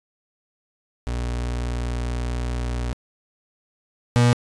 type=tone pair in turn; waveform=35% pulse; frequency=60.3 / 120.6 Hz; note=B1 / B2; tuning=-41 / -41 cents; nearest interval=octave; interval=1200 cents; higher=second; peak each=-22 / -12 dBFS; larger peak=second; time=1.07-2.93 / 4.16-4.33 s; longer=first; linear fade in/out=0 ms; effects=resampled to 22050 Hz